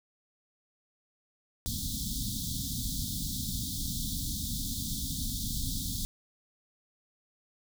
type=band-stop noise; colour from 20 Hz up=pink; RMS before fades=-34 dBFS; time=1.66-6.05 s; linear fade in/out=0 ms; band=280 to 3400 Hz; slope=96 dB/octave; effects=none